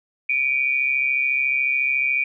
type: tone pair together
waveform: sine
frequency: 2310 / 2444 Hz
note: D7 / D#7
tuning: -29 / -32 cents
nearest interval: minor second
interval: 97 cents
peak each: -21 dBFS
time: 0.29-2.24 s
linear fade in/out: 5 ms
effects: none